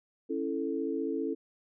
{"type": "chord", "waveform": "sine", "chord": "A major", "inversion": "first", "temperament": "just", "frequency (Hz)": [275, 330, 440], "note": ["C#4", "E4", "A4"], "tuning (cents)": [-14, 2, 0], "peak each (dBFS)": -34, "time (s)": [0.29, 1.35], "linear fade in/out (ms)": 20, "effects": []}